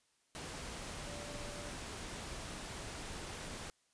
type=tone in noise; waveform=sine; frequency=583 Hz; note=D5; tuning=13 cents flat; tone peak=-50 dBFS; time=1.07-1.71 s; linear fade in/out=0 ms; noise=pink; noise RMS=-45 dBFS; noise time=0.35-3.7 s; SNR=-8 dB; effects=white hiss -75 dBFS RMS until 3.93 s + resampled to 22050 Hz